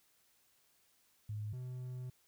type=tone pair in turn; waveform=sine / triangle; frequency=105.8 / 126.4 Hz; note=G#2 / B2; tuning=+33 / +41 cents; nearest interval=minor third; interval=308 cents; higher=second; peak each=-38 / -39 dBFS; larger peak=first; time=1.29-1.53 / 1.53-2.1 s; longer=second; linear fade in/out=5 ms; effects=white hiss -72 dBFS RMS until 2.27 s